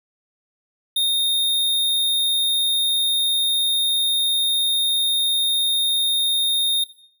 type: tone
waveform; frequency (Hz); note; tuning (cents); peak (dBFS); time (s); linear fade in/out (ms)
square; 3683; A#7; -22; -18; 0.96-6.84; 5
effects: noise-tail reverb RT60 0.6 s tail -17 dB re dry